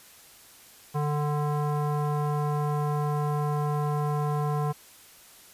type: tone with low-pass filter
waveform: square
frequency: 148.1 Hz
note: D3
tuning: 15 cents sharp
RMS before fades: -27 dBFS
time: 0.94-4.73 s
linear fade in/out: 20 ms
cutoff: 1000 Hz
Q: 2.7
effects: white hiss -52 dBFS RMS until 5.53 s + resampled to 32000 Hz